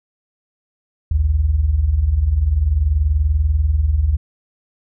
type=tone pair together; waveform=sine; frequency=56.45 / 76.9 Hz; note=A1 / D#2; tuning=+45 / -20 cents; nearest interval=perfect fourth; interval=535 cents; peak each=-19 / -14 dBFS; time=1.11-4.17 s; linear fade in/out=5 ms; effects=none